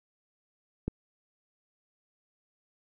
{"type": "click", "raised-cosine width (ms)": 3, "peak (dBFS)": -17, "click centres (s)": 0.88, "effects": []}